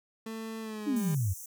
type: tone with pitch glide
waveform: 30% pulse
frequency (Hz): 222.7 to 200.7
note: A3 to G3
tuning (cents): +21 to +41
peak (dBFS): -34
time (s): 0.26-1.15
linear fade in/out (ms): 5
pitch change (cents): -180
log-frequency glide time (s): 0.61-1.04
type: exponential sweep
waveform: sine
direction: down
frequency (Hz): 311.1 to 87.31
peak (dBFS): -26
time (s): 0.86-1.34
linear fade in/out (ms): 20
type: high-pass noise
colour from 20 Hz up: pink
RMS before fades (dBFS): -44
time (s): 0.96-1.46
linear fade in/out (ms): 5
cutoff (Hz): 5800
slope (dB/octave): 96
effects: none